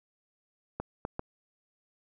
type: clicks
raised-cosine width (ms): 1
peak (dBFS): -19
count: 3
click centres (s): 0.8 / 1.051 / 1.194
effects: none